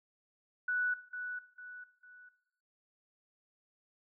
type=tone with echo; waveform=sine; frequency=1480 Hz; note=F#6; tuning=in tune; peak=-30 dBFS; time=0.68-0.94 s; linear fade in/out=5 ms; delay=450 ms; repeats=3; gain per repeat=-8 dB; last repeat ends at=2.29 s; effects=noise-tail reverb RT60 1.0 s tail -17 dB re dry